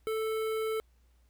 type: tone with notch filter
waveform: square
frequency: 440 Hz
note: A4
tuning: in tune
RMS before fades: -32 dBFS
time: 0.07-0.8 s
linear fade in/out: 0 ms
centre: 5900 Hz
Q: 0.7
effects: added 60 Hz sine -62 dBFS peak until 1.29 s + pink hiss -74 dBFS RMS until 1.29 s